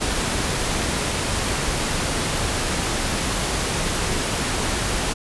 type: noise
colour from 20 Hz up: pink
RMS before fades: -23 dBFS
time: 0-5.14 s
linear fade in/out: 20 ms
effects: resampled to 24000 Hz